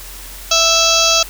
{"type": "harmonic tone", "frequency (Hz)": 659.3, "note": "E5", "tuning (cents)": 0, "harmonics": [1, 2, 4, 5, 6, 7, 8, 9, 10], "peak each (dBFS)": [-19, -19, -19, -19, -19, -19, -19, -19, -19], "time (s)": [0.51, 1.23], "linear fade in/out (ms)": 5, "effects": ["added 44 Hz sine -34 dBFS peak until 1.29 s", "white hiss -34 dBFS RMS until 1.29 s"]}